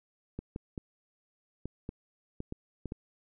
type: clicks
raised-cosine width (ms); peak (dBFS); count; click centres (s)
3; -24; 9; 0.39 / 0.561 / 0.778 / 1.656 / 1.891 / 2.404 / 2.524 / 2.857 / 2.921
effects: none